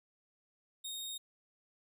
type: tone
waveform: sawtooth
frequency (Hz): 3713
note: A#7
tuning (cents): -8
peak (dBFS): -37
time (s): 0.84-1.18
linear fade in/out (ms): 10
effects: none